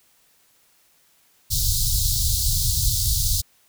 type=band-stop noise; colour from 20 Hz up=pink; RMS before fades=-21 dBFS; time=1.5-3.42 s; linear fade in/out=20 ms; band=130 to 3900 Hz; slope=48 dB/octave; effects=white hiss -60 dBFS RMS until 3.68 s